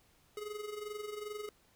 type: tone with amplitude modulation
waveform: square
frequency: 420 Hz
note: G#4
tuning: 19 cents sharp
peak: -38 dBFS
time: 0.37-1.49 s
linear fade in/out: 2 ms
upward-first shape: sine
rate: 22.5 Hz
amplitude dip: 65%
effects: pink hiss -68 dBFS RMS until 1.75 s